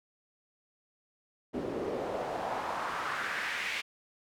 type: noise with band-pass filter sweep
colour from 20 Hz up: pink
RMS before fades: -35 dBFS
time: 1.53-3.82 s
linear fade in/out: 20 ms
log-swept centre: 340 to 2500 Hz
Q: 2.3
effects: none